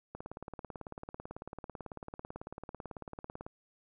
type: click train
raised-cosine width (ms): 1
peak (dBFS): -28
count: 61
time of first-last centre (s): 0.15-3.465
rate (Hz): 18.1
effects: none